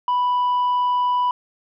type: tone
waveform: sine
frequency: 987.8 Hz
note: B5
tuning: in tune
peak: -14 dBFS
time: 0.08-1.31 s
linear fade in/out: 2 ms
effects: tanh soft clip ceiling -16 dBFS